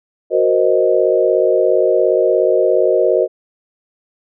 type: chord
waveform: sine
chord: C half-diminished seventh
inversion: second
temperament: equal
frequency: 370 / 466.2 / 523.3 / 622.3 Hz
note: Gb4 / Bb4 / C5 / Eb5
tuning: 0 / 0 / 0 / 0 cents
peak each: -16 dBFS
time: 0.3-3.28 s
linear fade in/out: 50 ms
effects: none